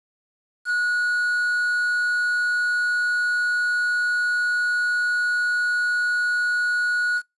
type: tone with quantisation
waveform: triangle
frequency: 1457 Hz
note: F#6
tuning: 27 cents flat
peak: -18 dBFS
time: 0.65-7.22 s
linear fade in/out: 50 ms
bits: 7
effects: noise-tail reverb RT60 0.2 s tail -25 dB re dry + resampled to 24000 Hz